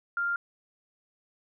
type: tone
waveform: sine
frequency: 1396.9 Hz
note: F6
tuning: in tune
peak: -26 dBFS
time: 0.17-0.36 s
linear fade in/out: 2 ms
effects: none